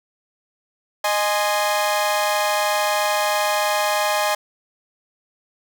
sawtooth chord, Ab major, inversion second, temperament equal with one note detuned, 617.2 / 830.6 / 1046.5 Hz, Eb5 / Ab5 / C6, -14 / 0 / 0 cents, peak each -18 / -18 / -22 dBFS, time 1.04-4.35 s, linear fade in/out 5 ms, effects none

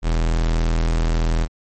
45% pulse tone, 40.94 Hz, E1, 11 cents flat, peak -16 dBFS, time 0.02-1.48 s, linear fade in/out 50 ms, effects MP3 32 kbps

